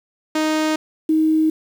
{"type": "tone pair in turn", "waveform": ["sawtooth", "sine"], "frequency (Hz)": [311.1, 314.7], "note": ["D#4", "D#4"], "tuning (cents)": [0, 20], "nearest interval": "unison", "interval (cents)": 20, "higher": "second", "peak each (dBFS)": -13, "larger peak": "neither", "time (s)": [[0.35, 0.76], [1.09, 1.5]], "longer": "neither", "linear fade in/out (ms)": 5, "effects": ["low-pass 8000 Hz 12 dB/octave", "7-bit"]}